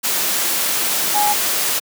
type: tone in noise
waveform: sine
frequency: 830.6 Hz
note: G#5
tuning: in tune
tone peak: -15 dBFS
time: 1.14-1.34 s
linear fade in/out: 20 ms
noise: white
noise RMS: -19 dBFS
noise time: 0.03-1.8 s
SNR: +1 dB
effects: high-pass 200 Hz 12 dB/octave